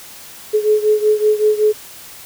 sine beating tone pair, 424.3 / 429.6 Hz, G#4 / A4, +37 / -41 cents, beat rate 5.3 Hz, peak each -13 / -16 dBFS, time 0.53-1.73 s, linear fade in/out 20 ms, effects white hiss -37 dBFS RMS until 2.25 s

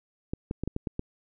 clicks, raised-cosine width 3 ms, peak -17 dBFS, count 7, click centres 0.335 / 0.511 / 0.636 / 0.676 / 0.764 / 0.872 / 0.994 s, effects none

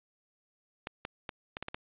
clicks, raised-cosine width 0.3 ms, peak -20 dBFS, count 7, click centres 0.871 / 1.051 / 1.292 / 1.569 / 1.626 / 1.684 / 1.745 s, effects resampled to 8000 Hz + 10-bit

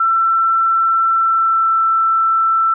sine tone with pitch glide, 1341 to 1332.5 Hz, E6 to E6, +29 to +18 cents, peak -11 dBFS, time 0-2.74 s, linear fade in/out 5 ms, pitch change -11 cents, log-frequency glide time 1.1-1.78 s, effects none

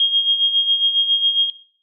sine tone with tremolo, 3247 Hz, G#7, 40 cents flat, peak -11 dBFS, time 0-1.5 s, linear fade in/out 2 ms, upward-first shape sine, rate 7.3 Hz, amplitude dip 60%, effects noise-tail reverb RT60 0.5 s tail -19 dB re dry

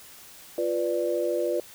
sine chord, B diminished, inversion second, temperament equal, 349.2 / 493.9 / 587.3 Hz, F4 / B4 / D5, 0 / 0 / 0 cents, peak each -28 dBFS, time 0.58-1.6 s, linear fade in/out 2 ms, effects white hiss -48 dBFS RMS until 1.74 s

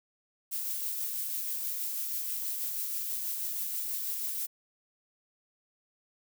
violet noise with tremolo, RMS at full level -33 dBFS, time 0.51-4.47 s, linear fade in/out 20 ms, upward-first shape triangle, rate 6.2 Hz, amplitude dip 30%, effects none

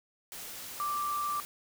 sine tone in noise, 1174.7 Hz, D6, in tune, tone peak -30 dBFS, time 0.8-1.4 s, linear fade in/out 0 ms, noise white, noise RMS -43 dBFS, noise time 0.32-1.45 s, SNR +10 dB, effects none

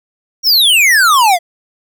square exponential sweep, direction down, 5740 to 659 Hz, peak -7 dBFS, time 0.43-1.39 s, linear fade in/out 50 ms, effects none

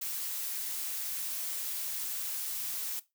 blue noise, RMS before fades -36 dBFS, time 0.01-3 s, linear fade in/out 10 ms, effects noise-tail reverb RT60 0.2 s tail -17 dB re dry

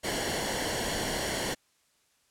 pink noise with comb filter, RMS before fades -31 dBFS, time 0.03-1.55 s, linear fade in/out 20 ms, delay 0.8 ms, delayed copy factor -0.65, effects white hiss -69 dBFS RMS until 2.3 s + low-pass 10000 Hz 12 dB/octave

